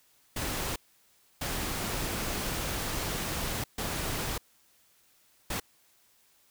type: noise bursts at uneven times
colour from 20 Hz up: pink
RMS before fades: -33 dBFS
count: 4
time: 0.36-0.76 / 1.41-3.64 / 3.78-4.38 / 5.5-5.6 s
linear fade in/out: 5 ms
effects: white hiss -65 dBFS RMS until 6.5 s